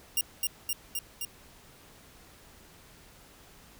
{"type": "tone with echo", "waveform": "5% pulse", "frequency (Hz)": 2803, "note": "F7", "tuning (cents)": 6, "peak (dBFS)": -15, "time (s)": [0.17, 0.21], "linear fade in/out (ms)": 2, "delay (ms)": 260, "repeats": 4, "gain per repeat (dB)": -2, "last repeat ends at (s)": 1.25, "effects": ["pink hiss -55 dBFS RMS until 3.79 s"]}